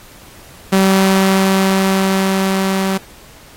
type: tone with level ramp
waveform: sawtooth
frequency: 192 Hz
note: G3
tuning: 36 cents flat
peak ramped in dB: -5 to -11 dBFS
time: 0.72-2.98 s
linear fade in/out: 10 ms
effects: pink hiss -41 dBFS RMS until 3.56 s + AAC 48 kbps